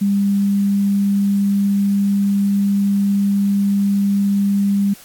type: tone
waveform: sine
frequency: 200 Hz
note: G3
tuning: 35 cents sharp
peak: -13 dBFS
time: 0.01-4.94 s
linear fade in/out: 10 ms
effects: white hiss -42 dBFS RMS until 5.04 s + AAC 64 kbps